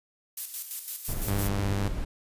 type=noise with tremolo; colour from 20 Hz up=violet; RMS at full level=-31 dBFS; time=0.37-1.49 s; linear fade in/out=5 ms; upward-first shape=square; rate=5.9 Hz; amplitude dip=55%
type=noise; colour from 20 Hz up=brown; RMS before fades=-32 dBFS; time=1.08-2.05 s; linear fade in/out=10 ms
type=tone with vibrato; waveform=sawtooth; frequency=99.8 Hz; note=G2; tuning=32 cents sharp; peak=-23 dBFS; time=1.28-1.88 s; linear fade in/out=0 ms; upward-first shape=square; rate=16 Hz; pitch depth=20 cents each way
effects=resampled to 32000 Hz